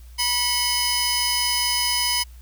sawtooth tone cluster, 975 / 2184 / 3023 / 5030 Hz, B5 / C#7 / F#7 / D#8, -23 / -26 / +36 / +18 cents, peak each -24 / -25 / -24 / -20 dBFS, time 0.18-2.24 s, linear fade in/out 20 ms, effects added 60 Hz sine -40 dBFS peak until 2.41 s + white hiss -56 dBFS RMS until 2.41 s

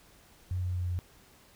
sine tone with pitch steps, 91.1 / 90.31 / 89.53 / 88.76 Hz, F#2 / F#2 / F2 / F2, -26 / -41 / +44 / +29 cents, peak -29 dBFS, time 0.51-0.99 s, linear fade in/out 0 ms, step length 120 ms, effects pink hiss -59 dBFS RMS until 1.55 s

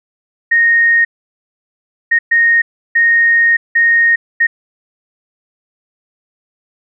sine tone bursts at uneven times, 1857 Hz, A#6, 7 cents flat, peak -7 dBFS, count 6, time 0.51-1.05 / 2.11-2.19 / 2.31-2.62 / 2.95-3.57 / 3.75-4.16 / 4.4-4.47 s, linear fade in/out 10 ms, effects none

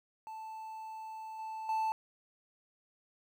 triangle tone with level steps, 880 Hz, A5, in tune, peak -40 / -37 / -28 dBFS, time 0.27-1.92 s, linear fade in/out 0 ms, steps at 1.39 / 1.69 s, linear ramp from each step 2 ms, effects 11-bit

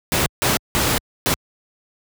pink noise bursts at uneven times, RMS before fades -18 dBFS, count 4, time 0.12-0.26 / 0.42-0.57 / 0.75-0.98 / 1.26-1.34 s, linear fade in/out 0 ms, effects high-pass 60 Hz 12 dB/octave

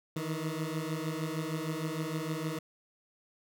20% pulse beating tone pair, 155.1 / 161.6 Hz, D#3 / E3, -5 / -34 cents, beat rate 6.5 Hz, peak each -31 dBFS, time 0.16-2.59 s, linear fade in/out 5 ms, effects none

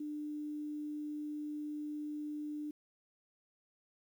sine tone with quantisation, 298.6 Hz, D4, 29 cents sharp, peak -38 dBFS, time 0-2.71 s, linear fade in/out 5 ms, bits 11, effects none

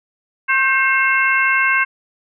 harmonic tone with a mistuned harmonic, 537 Hz, C5, 45 cents sharp, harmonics 2 / 3 / 4 / 5, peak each -20 / -16 / -18 / -21 dBFS, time 0.48-1.85 s, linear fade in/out 20 ms, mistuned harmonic 3, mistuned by -47 cents, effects none

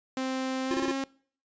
sawtooth tone with pitch glide, 261.6 to 270.5 Hz, C4 to C#4, 0 to -42 cents, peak -25 dBFS, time 0.17-1.04 s, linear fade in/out 2 ms, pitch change +58 cents, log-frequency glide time 0.65-0.83 s
square tone bursts, 349.2 Hz, F4, in tune, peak -28 dBFS, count 4, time 0.71-0.913 s, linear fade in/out 0 ms, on 32 ms, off 25 ms
effects noise-tail reverb RT60 0.5 s tail -23 dB re dry + resampled to 16000 Hz

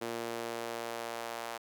sawtooth tone with high-pass filter sweep, 116.54 Hz, A#2, in tune, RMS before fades -39 dBFS, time 0.01-1.58 s, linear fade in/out 10 ms, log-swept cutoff 360 to 720 Hz, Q 1.4, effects none

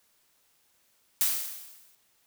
blue noise with exponential decay, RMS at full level -23 dBFS, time 1.21-1.95 s, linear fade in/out 0 ms, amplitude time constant 160 ms, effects white hiss -68 dBFS RMS until 2.26 s

